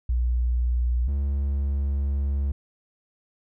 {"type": "tone pair in turn", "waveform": ["sine", "triangle"], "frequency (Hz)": [60.5, 69.65], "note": ["B1", "C#2"], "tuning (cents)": [-35, 9], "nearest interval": "major second", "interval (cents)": 244, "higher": "second", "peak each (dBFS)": -20, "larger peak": "neither", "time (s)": [[0.09, 1.08], [1.08, 2.52]], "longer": "second", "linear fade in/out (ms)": 5, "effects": []}